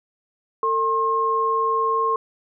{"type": "tone pair together", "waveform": "sine", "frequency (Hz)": [450.6, 1070.7], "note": ["A4", "C6"], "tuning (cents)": [41, 40], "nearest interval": "octave + minor third", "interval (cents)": 1499, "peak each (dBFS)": [-24, -19], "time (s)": [0.63, 2.16], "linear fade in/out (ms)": 2, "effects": []}